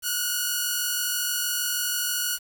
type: tone pair together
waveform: 5% pulse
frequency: 1433.7 / 1480 Hz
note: F6 / F#6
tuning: +45 / 0 cents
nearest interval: minor second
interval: 55 cents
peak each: -16 dBFS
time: 0.02-2.39 s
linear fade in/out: 50 ms
effects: 8-bit

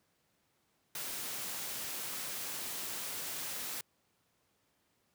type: noise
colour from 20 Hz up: white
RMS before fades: -40 dBFS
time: 0.95-3.81 s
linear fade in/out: 2 ms
effects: pink hiss -75 dBFS RMS until 5.14 s + high-pass 100 Hz 12 dB/octave

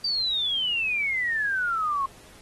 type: exponential sweep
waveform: sine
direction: down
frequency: 4698 to 1070 Hz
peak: -23 dBFS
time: 0.04-2.06 s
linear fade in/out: 5 ms
effects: pink hiss -51 dBFS RMS until 2.41 s + AAC 32 kbps

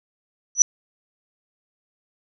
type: tone with exponential growth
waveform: sine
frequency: 5920 Hz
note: F#8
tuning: in tune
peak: -4 dBFS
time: 0.55-0.62 s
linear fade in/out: 1 ms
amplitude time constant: 15 ms
effects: none

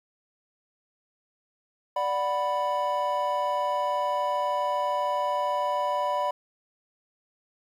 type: chord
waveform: triangle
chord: B minor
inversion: first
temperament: equal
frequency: 587.3 / 740 / 987.8 Hz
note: D5 / F#5 / B5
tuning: 0 / 0 / 0 cents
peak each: -27 / -30 / -25 dBFS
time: 1.96-6.31 s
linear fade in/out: 5 ms
effects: 10-bit

